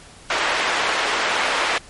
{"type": "band-pass noise", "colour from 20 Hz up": "white", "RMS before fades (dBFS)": -21, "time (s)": [0.3, 1.78], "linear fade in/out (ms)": 2, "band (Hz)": [480, 2200], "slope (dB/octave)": 12, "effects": ["pink hiss -44 dBFS RMS until 1.89 s", "MP3 48 kbps"]}